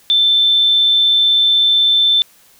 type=tone; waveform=sine; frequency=3542 Hz; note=A7; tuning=11 cents sharp; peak=-9 dBFS; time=0.1-2.22 s; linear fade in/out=0 ms; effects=white hiss -49 dBFS RMS until 2.59 s